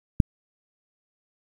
click, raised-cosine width 5 ms, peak -3 dBFS, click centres 0.202 s, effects 7-bit

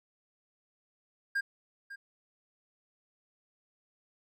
triangle tone with echo, 1610 Hz, G6, 46 cents sharp, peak -26 dBFS, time 1.35-1.41 s, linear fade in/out 10 ms, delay 550 ms, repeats 1, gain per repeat -14 dB, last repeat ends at 1.96 s, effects none

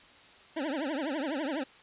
25% pulse tone with vibrato, 291.4 Hz, D4, 13 cents flat, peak -27 dBFS, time 0.56-1.64 s, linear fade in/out 10 ms, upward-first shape triangle, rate 12 Hz, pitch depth 250 cents each way, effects white hiss -55 dBFS RMS until 1.82 s + resampled to 8000 Hz

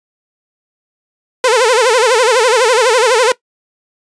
sawtooth tone with vibrato, 474.2 Hz, A#4, 30 cents sharp, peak -4 dBFS, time 1.44-3.32 s, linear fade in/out 2 ms, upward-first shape sine, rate 12 Hz, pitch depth 170 cents each way, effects noise-tail reverb RT60 0.1 s tail -19 dB re dry + resampled to 22050 Hz

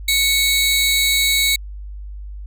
sawtooth tone pair together, 2217 / 3861 Hz, C#7 / B7, 0 / -40 cents, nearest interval minor seventh, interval 960 cents, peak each -14 dBFS, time 0.08-1.56 s, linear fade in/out 5 ms, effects added 50 Hz sine -29 dBFS peak until 2.46 s

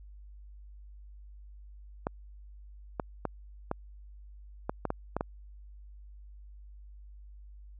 clicks, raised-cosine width 1 ms, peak -16 dBFS, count 9, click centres 2.069 / 2.998 / 3.253 / 3.714 / 4.695 / 4.853 / 4.904 / 5.166 / 5.209 s, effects added 50 Hz sine -47 dBFS peak until 7.79 s

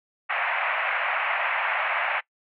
white band-pass noise, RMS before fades -26 dBFS, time 0.29-2.21 s, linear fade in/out 20 ms, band 620 to 2500 Hz, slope 48 dB/octave, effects noise-tail reverb RT60 0.1 s tail -21 dB re dry

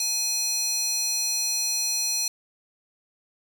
square tone with high-pass filter, 840 Hz, G#5, 19 cents sharp, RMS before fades -26 dBFS, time 0-2.28 s, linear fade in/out 2 ms, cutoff 5100 Hz, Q 3.2, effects none

